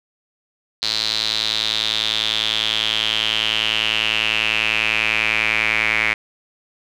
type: tone with band-pass filter sweep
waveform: square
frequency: 55 Hz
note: A1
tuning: in tune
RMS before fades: -20 dBFS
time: 0.82-6.14 s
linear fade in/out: 5 ms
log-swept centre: 4200 to 2200 Hz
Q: 6.4
effects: none